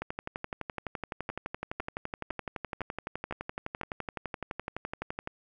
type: two click trains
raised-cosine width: 0.5 ms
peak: -20 / -19 dBFS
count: 6 / 63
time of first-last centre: 1.3-3.813 / 0.02-5.274 s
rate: 1.99 / 11.8 Hz
effects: none